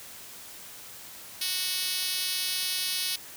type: tone with high-pass filter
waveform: 5% pulse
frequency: 370 Hz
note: F#4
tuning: in tune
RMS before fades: -30 dBFS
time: 1.41-3.16 s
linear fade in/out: 5 ms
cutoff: 4300 Hz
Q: 0.88
effects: white hiss -45 dBFS RMS until 3.36 s